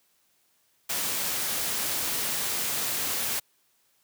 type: noise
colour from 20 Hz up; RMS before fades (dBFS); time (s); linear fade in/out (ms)
white; -29; 0.89-3.4; 10
effects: white hiss -68 dBFS RMS until 4.03 s + high-pass 80 Hz 12 dB/octave